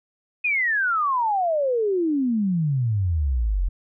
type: exponential sweep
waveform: sine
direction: down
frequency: 2527 to 41.2 Hz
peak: -19 dBFS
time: 0.44-3.69 s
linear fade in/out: 10 ms
effects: none